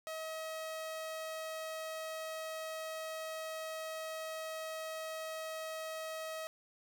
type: tone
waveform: sawtooth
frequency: 637 Hz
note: D#5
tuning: 41 cents sharp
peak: -36 dBFS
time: 0.07-6.47 s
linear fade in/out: 0 ms
effects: none